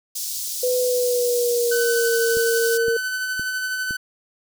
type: high-pass noise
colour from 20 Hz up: pink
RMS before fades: -28 dBFS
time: 0.15-2.78 s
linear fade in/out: 10 ms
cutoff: 4800 Hz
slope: 24 dB/octave
type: tone with pitch glide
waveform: sine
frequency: 500 to 461.2 Hz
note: B4 to A#4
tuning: +21 to -19 cents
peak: -18 dBFS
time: 0.63-2.97 s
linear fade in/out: 5 ms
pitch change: -140 cents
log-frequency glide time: 0.81-2.19 s
type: tone with tremolo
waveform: 45% pulse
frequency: 1512 Hz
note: F#6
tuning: 37 cents sharp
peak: -22 dBFS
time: 1.71-3.97 s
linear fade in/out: 10 ms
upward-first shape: sine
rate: 12 Hz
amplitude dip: 30%
type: click train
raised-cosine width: 3 ms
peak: -22 dBFS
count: 4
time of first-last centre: 2.37-3.908 s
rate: 1.95 Hz
effects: none